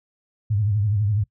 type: tone with vibrato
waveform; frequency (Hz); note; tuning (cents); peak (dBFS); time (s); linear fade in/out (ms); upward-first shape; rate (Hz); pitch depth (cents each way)
sine; 103.83; G#2; 0; -18; 0.5-1.24; 10; triangle; 12; 130
effects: noise-tail reverb RT60 0.1 s tail -21 dB re dry